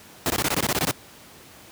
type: noise bursts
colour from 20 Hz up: pink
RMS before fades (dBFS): -22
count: 11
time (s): 0.26-0.911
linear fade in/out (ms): 0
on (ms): 41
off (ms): 20
effects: pink hiss -47 dBFS RMS until 1.71 s + high-pass 100 Hz 12 dB/octave